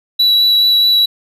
triangle tone with vibrato, 3928 Hz, B7, 10 cents flat, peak -7 dBFS, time 0.19-1.06 s, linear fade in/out 10 ms, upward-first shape sine, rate 4.7 Hz, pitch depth 9 cents each way, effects none

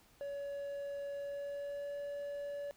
triangle tone with pitch glide, 565 to 572.2 Hz, C#5 to D5, +33 to -45 cents, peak -37 dBFS, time 0.21-2.71 s, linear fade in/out 0 ms, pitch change +22 cents, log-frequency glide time 1.13-1.99 s, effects pink hiss -66 dBFS RMS until 2.76 s

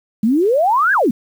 sine exponential two-way sweep, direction up then down, 204 to 1693 to 204 Hz, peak -11 dBFS, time 0.23-1.11 s, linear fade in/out 5 ms, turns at 0.93 s, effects 7-bit

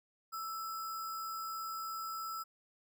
sine tone with sample-and-hold, 1318.5 Hz, E6, in tune, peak -38 dBFS, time 0.32-2.44 s, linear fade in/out 20 ms, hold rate 6300 Hz, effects none

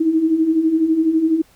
sine beating tone pair, 311.1 / 323.1 Hz, D#4 / E4, 0 / -35 cents, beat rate 12 Hz, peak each -21 / -14 dBFS, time 0-1.42 s, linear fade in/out 10 ms, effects pink hiss -53 dBFS RMS until 1.55 s

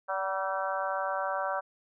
harmonic tone with a mistuned harmonic, 192.6 Hz, G3, 30 cents flat, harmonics 3 / 4 / 5 / 6 / 7 / 8, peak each -34 / -35 / -36 / -37 / -37 / -38 dBFS, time 0.08-1.61 s, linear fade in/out 20 ms, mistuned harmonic 4, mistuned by -25 cents, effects none

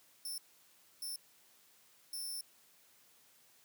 10% pulse tone bursts at uneven times, 5360 Hz, E8, 28 cents sharp, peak -34 dBFS, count 3, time 0.25-0.38 / 1.02-1.16 / 2.13-2.41 s, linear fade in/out 2 ms, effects white hiss -66 dBFS RMS until 3.64 s + high-pass 100 Hz 12 dB/octave

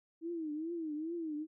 sine tone with vibrato, 320 Hz, D#4, 49 cents sharp, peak -36 dBFS, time 0.21-1.47 s, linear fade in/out 50 ms, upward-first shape triangle, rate 2.4 Hz, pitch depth 150 cents each way, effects none

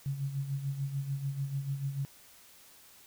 sine tone with tremolo, 138.3 Hz, C#3, 4 cents flat, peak -29 dBFS, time 0.06-2.05 s, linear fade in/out 0 ms, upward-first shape sine, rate 6.8 Hz, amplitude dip 65%, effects white hiss -57 dBFS RMS until 3.06 s

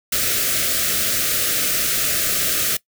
white band-stop noise, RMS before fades -20 dBFS, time 0.12-2.77 s, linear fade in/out 5 ms, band 690 to 1200 Hz, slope 96 dB/octave, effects noise-tail reverb RT60 0.1 s tail -21 dB re dry

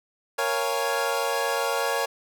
25% pulse chord, Bb minor seventh, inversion none, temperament equal, 466.2 / 554.4 / 698.5 / 830.6 Hz, Bb4 / Db5 / F5 / Ab5, 0 / 0 / 0 / 0 cents, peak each -25 / -24 / -28 / -27 dBFS, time 0.38-2.06 s, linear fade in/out 10 ms, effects none

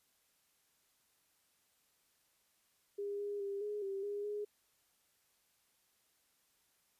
sine tone with pitch steps, 404.7 / 408.3 / 398.2 / 416.5 / 391 / 408.5 / 415.4 Hz, G#4 / G#4 / G4 / G#4 / G4 / G#4 / G#4, -45 / -29 / +27 / +5 / -4 / -29 / 0 cents, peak -37 dBFS, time 2.98-4.45 s, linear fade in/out 10 ms, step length 210 ms, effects white hiss -75 dBFS RMS until 6.99 s + resampled to 32000 Hz

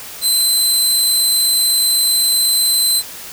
20% pulse tone, 4062 Hz, B7, 48 cents sharp, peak -6 dBFS, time 0.21-3.03 s, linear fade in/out 50 ms, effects white hiss -32 dBFS RMS until 3.32 s

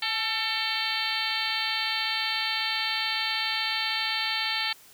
harmonic tone with a mistuned harmonic, 447.3 Hz, A4, 28 cents sharp, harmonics 2 / 3 / 4 / 5 / 6 / 7 / 8 / 9 / 10, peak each -36 / -38 / -34 / -33 / -36 / -33 / -36 / -34 / -34 dBFS, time 0.02-4.73 s, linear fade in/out 5 ms, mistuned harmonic 2, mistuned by -62 cents, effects white hiss -53 dBFS RMS until 4.93 s

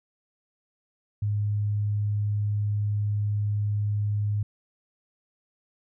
sine tone, 103.83 Hz, G#2, in tune, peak -23 dBFS, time 1.22-4.43 s, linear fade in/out 5 ms, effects none

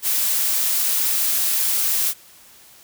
blue noise, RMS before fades -20 dBFS, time 0.02-2.14 s, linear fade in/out 50 ms, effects white hiss -48 dBFS RMS until 2.83 s

